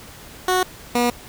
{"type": "tone pair in turn", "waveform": "15% pulse", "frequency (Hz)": [368.2, 241.6], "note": ["F#4", "B3"], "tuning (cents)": [-8, -38], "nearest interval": "perfect fifth", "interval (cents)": 730, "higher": "first", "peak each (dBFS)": -10, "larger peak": "neither", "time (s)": [[0.48, 0.63], [0.95, 1.1]], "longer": "neither", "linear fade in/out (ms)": 2, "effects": ["pink hiss -41 dBFS RMS until 1.28 s"]}